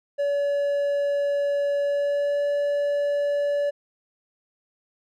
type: tone with pitch glide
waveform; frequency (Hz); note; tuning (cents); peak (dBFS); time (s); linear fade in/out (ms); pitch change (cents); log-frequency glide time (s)
triangle; 570 to 575.3; C#5 to D5; +48 to -36; -19; 0.18-3.71; 20; +16; 1.83-2.44
effects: none